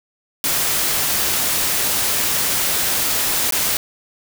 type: noise with dropouts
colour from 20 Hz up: white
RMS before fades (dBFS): -19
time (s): 0.44-3.77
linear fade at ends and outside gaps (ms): 1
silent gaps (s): 3.508-3.523
effects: none